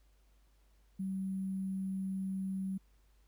sine tone with sample-and-hold, 191.1 Hz, G3, 44 cents flat, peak -34 dBFS, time 0.99-2.78 s, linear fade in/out 10 ms, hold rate 11025 Hz, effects added 50 Hz sine -64 dBFS peak until 3.27 s + pink hiss -75 dBFS RMS until 3.27 s

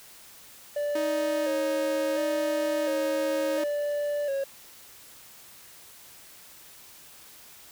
triangle tone with vibrato, 566 Hz, C#5, 36 cents sharp, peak -24 dBFS, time 0.76-4.44 s, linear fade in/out 5 ms, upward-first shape square, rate 0.71 Hz, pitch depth 54 cents each way
sawtooth tone, 312.4 Hz, D#4, 7 cents sharp, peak -26 dBFS, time 0.95-3.64 s, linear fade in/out 5 ms
effects white hiss -50 dBFS RMS until 7.71 s

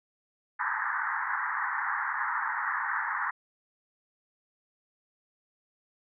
white band-pass noise, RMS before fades -31 dBFS, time 0.59-3.31 s, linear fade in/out 10 ms, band 840 to 1900 Hz, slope 96 dB/octave, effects none

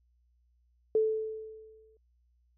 sine tone with exponential decay, 437.6 Hz, A4, 9 cents flat, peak -21 dBFS, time 0.95-1.97 s, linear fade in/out 2 ms, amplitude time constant 220 ms, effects added 60 Hz sine -66 dBFS peak until 2.57 s

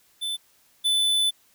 square tone pair in turn, 3520 / 3502 Hz, A7 / A7, 0 / -9 cents, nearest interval unison, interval 9 cents, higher first, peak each -27 / -20 dBFS, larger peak second, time 0.21-0.37 / 0.84-1.31 s, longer second, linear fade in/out 20 ms, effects white hiss -61 dBFS RMS until 1.54 s

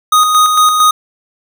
square tone with tremolo, 1244.5 Hz, D#6, in tune, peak -6 dBFS, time 0.12-0.91 s, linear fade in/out 5 ms, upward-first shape square, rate 4.4 Hz, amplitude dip 40%, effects none

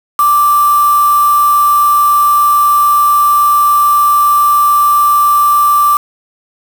sine tone with quantisation, 1174.7 Hz, D6, in tune, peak -6 dBFS, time 0.19-5.97 s, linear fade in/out 2 ms, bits 3, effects none

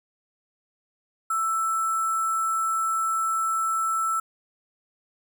sine tone with sample-and-hold, 1325 Hz, E6, 9 cents sharp, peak -22 dBFS, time 1.3-4.2 s, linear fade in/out 5 ms, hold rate 8820 Hz, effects none

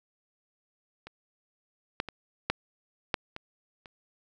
clicks, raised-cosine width 0.3 ms, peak -27 / -12 / -22 / -9 / -9 / -22 / -30 dBFS, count 7, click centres 1.07 / 2.001 / 2.087 / 2.5 / 3.142 / 3.364 / 3.858 s, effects none

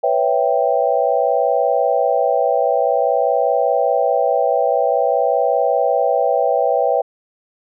sine chord, C# half-diminished seventh, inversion third, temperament equal, 493.9 / 554.4 / 659.3 / 784 Hz, B4 / C#5 / E5 / G5, 0 / 0 / 0 / 0 cents, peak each -19 dBFS, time 0.03-7.02 s, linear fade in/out 10 ms, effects none

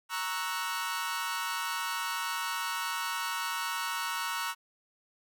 sawtooth chord, F# dominant seventh, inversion first, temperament equal, 932.3 / 1108.7 / 1318.5 / 1480 Hz, A#5 / C#6 / E6 / F#6, 0 / 0 / 0 / 0 cents, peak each -33 / -34 / -34 / -34 dBFS, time 0.09-4.55 s, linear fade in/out 50 ms, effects none

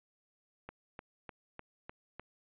click train, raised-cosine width 0.5 ms, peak -29 dBFS, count 6, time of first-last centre 0.69-2.196 s, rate 3.32 Hz, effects resampled to 8000 Hz

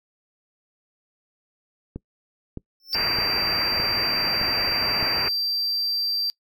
click train, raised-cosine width 3 ms, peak -19 dBFS, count 6, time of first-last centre 1.96-5.027 s, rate 1.63 Hz
square tone with exponential growth, 5360 Hz, E8, 28 cents sharp, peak -24 dBFS, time 2.8-2.95 s, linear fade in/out 1 ms, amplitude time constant 31 ms
triangle tone, 4699 Hz, D8, in tune, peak -21 dBFS, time 2.93-6.3 s, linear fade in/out 0 ms
white low-pass noise, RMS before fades -29 dBFS, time 2.94-5.29 s, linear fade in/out 10 ms, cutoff 2700 Hz, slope 96 dB/octave
effects noise-tail reverb RT60 0.1 s tail -23 dB re dry

